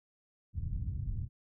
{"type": "low-pass noise", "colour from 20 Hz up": "white", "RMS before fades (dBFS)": -36, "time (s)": [0.53, 1.29], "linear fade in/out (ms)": 50, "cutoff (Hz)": 120, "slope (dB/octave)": 24, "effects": []}